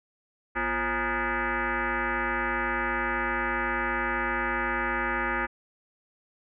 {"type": "tone with frequency modulation", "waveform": "sine", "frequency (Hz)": 241, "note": "B3", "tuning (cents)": -42, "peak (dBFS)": -25, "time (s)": [0.55, 5.47], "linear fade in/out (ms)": 20, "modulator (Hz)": 295, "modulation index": 6.3, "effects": []}